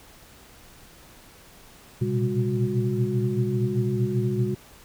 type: tone cluster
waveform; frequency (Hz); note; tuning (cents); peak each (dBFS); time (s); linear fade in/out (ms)
sine; 117.9 / 122.9 / 130.8 / 200.5 / 364.8; A#2 / B2 / C3 / G3 / F#4; +20 / -8 / 0 / +39 / -24; -28; 2.01-4.55; 10
effects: pink hiss -50 dBFS RMS until 4.84 s